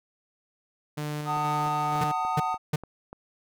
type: tone with tremolo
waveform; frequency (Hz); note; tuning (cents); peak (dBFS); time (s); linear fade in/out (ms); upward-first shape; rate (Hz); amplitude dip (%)
sawtooth; 149.5; D3; +31; -26; 0.97-2.12; 10; square; 2.1; 25
type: chord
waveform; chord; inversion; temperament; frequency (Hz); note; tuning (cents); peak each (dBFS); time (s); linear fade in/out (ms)
triangle; D# diminished; first; just; 746.7 / 896 / 1244.5; F#5 / A5 / D#6; +16 / +31 / 0; -28; 1.25-2.58; 50
type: click train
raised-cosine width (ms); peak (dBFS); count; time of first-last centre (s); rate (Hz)
1; -27; 7; 1.37-3.13; 3.41
type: tone bursts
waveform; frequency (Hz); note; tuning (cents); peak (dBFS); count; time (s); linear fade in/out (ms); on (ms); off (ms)
45% pulse; 150.7; D3; +45; -22; 3; 2.01-2.76; 5; 30; 330
effects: none